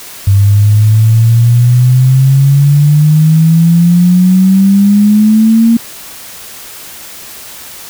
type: exponential sweep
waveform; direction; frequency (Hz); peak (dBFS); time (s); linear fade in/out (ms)
sine; up; 98 to 232.3; -3; 0.27-5.77; 5
effects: white hiss -29 dBFS RMS until 7.89 s